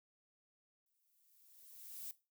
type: noise with exponential growth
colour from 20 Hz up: violet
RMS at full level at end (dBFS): -45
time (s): 0.86-2.11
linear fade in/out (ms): 1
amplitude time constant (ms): 270
effects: noise-tail reverb RT60 0.3 s tail -18 dB re dry